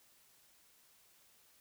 silence, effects white hiss -67 dBFS RMS until 1.6 s

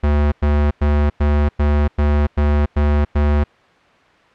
square tone bursts, 73.42 Hz, D2, in tune, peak -13 dBFS, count 9, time 0.03-3.44 s, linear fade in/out 10 ms, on 290 ms, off 100 ms, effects white hiss -50 dBFS RMS until 4.34 s + low-pass 2000 Hz 12 dB/octave

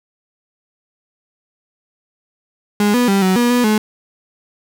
35% pulse tone with pitch steps, 206.5 / 245.1 / 196.7 / 187.1 / 240.8 / 244.9 / 214.1 Hz, G#3 / B3 / G3 / F#3 / B3 / B3 / A3, -10 / -13 / +6 / +20 / -44 / -14 / -47 cents, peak -10 dBFS, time 2.8-3.78 s, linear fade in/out 2 ms, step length 140 ms, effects none

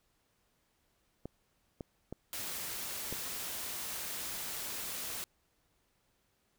clicks, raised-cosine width 2 ms, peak -27 dBFS, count 4, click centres 1.256 / 1.808 / 2.126 / 3.126 s
white noise, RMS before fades -40 dBFS, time 2.33-5.24 s, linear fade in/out 0 ms
effects pink hiss -75 dBFS RMS until 6.58 s

